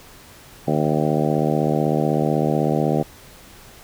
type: harmonic tone with a mistuned harmonic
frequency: 76 Hz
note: D#2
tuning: 40 cents flat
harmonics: 2 / 3 / 4 / 5 / 6 / 7 / 8 / 9 / 10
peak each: -22 / -24 / -25 / -26 / -27 / -27 / -28 / -29 / -29 dBFS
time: 0.67-3.03 s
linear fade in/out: 10 ms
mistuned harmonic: 10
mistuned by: +40 cents
effects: pink hiss -45 dBFS RMS until 3.83 s